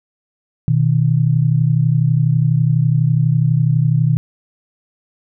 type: tone pair together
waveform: sine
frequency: 123.47 / 155.56 Hz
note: B2 / D#3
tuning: 0 / 0 cents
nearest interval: major third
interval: 400 cents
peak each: -14 dBFS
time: 0.68-4.17 s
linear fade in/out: 0 ms
effects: none